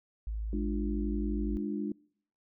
sine tone, 53.8 Hz, A1, 38 cents flat, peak -32 dBFS, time 0.27-1.57 s, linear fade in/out 0 ms
sine chord, D diminished, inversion second, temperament equal with one note detuned, 207.7 / 297.2 / 349.2 Hz, Ab3 / D4 / F4, 0 / +21 / 0 cents, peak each -34 / -35 / -39 dBFS, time 0.53-1.92 s, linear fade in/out 2 ms
effects noise-tail reverb RT60 0.6 s tail -25 dB re dry

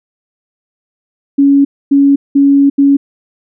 sine tone bursts at uneven times, 279.5 Hz, C#4, 14 cents sharp, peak -4 dBFS, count 4, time 1.38-1.65 / 1.91-2.16 / 2.35-2.7 / 2.78-2.97 s, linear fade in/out 10 ms, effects none

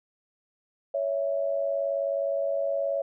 sine tone pair together, 559 / 658.1 Hz, C#5 / E5, +14 / -3 cents, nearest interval minor third, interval 283 cents, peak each -26 / -30 dBFS, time 0.94-3.02 s, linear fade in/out 5 ms, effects none

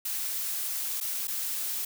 blue noise with dropouts, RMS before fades -32 dBFS, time 0.05-1.85 s, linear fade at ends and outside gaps 5 ms, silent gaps 1.003-1.01 / 1.273-1.28 s, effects none

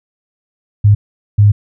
sine tone bursts at uneven times, 103.3 Hz, G#2, 9 cents flat, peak -4 dBFS, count 2, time 0.84-0.95 / 1.38-1.52 s, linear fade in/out 10 ms, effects none

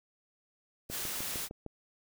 white noise, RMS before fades -37 dBFS, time 0.89-1.49 s, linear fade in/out 50 ms
click train, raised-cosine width 2 ms, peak -28 dBFS, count 6, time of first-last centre 0.9-1.663 s, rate 6.55 Hz
effects none

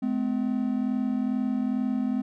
triangle tone pair together, 212.9 / 255.2 Hz, G#3 / C4, +43 / -43 cents, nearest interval minor third, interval 314 cents, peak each -26 / -24 dBFS, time 0.02-2.22 s, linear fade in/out 10 ms, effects none

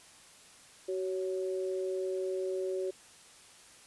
sine tone pair together, 376.6 / 557 Hz, F#4 / C#5, +31 / +8 cents, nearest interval perfect fifth, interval 677 cents, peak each -32 / -38 dBFS, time 0.88-2.91 s, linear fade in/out 10 ms, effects white hiss -56 dBFS RMS until 3.86 s + resampled to 24000 Hz

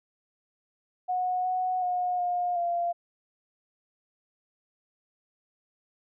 sine tone with pitch steps, 731 / 738 / 722 / 712 / 692 Hz, F#5 / F#5 / F#5 / F5 / F5, -21 / -5 / -43 / +33 / -16 cents, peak -25 dBFS, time 1.08-2.93 s, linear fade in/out 20 ms, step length 370 ms, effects none

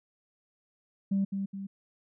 sine tone with echo, 196 Hz, G3, in tune, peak -23 dBFS, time 1.11-1.25 s, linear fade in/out 10 ms, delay 210 ms, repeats 2, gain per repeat -6 dB, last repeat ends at 1.67 s, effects tanh soft clip ceiling -21 dBFS

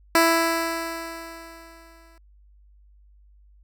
10% pulse tone with exponential decay, 331 Hz, E4, 7 cents sharp, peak -6 dBFS, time 0.15-2.18 s, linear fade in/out 2 ms, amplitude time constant 440 ms, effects added 50 Hz sine -51 dBFS peak until 3.63 s

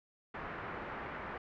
white low-pass noise, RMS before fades -43 dBFS, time 0.34-1.38 s, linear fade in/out 5 ms, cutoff 1800 Hz, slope 24 dB/octave, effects none

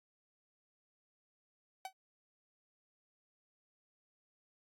45% pulse tone with exponential decay, 760 Hz, F#5, 46 cents sharp, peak -37 dBFS, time 1.85-1.93 s, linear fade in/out 2 ms, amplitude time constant 17 ms, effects AAC 64 kbps

